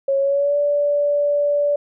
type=tone with pitch glide; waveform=sine; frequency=548 to 579.9 Hz; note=C#5 to D5; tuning=-20 to -22 cents; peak=-15 dBFS; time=0.08-1.76 s; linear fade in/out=5 ms; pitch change=+98 cents; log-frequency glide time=0.18-0.57 s; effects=none